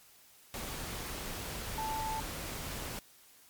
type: tone in noise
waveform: sine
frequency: 880 Hz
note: A5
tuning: in tune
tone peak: -34 dBFS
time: 1.78-2.2 s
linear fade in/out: 0 ms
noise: pink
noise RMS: -40 dBFS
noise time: 0.54-2.99 s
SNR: +3 dB
effects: white hiss -60 dBFS RMS until 3.49 s + MP3 96 kbps